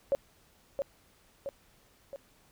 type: tone with echo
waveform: sine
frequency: 554.4 Hz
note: C#5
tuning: in tune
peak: -23 dBFS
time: 0.12-0.15 s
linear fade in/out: 0 ms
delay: 670 ms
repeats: 3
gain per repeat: -5 dB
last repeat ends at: 2.16 s
effects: pink hiss -64 dBFS RMS until 2.51 s